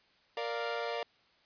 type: chord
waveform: sawtooth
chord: Bb major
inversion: none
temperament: equal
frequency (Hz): 466.2 / 587.3 / 698.5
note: Bb4 / D5 / F5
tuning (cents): 0 / 0 / 0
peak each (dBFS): -33 / -35 / -35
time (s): 0.37-1.03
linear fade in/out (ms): 2
effects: white hiss -67 dBFS RMS until 1.45 s + resampled to 11025 Hz